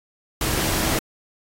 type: tone in noise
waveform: sine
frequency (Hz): 322.1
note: E4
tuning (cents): -40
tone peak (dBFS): -32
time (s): 0.41-0.99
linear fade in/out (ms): 2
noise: pink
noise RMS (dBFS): -23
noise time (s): 0.41-0.99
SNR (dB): -12
effects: AAC 48 kbps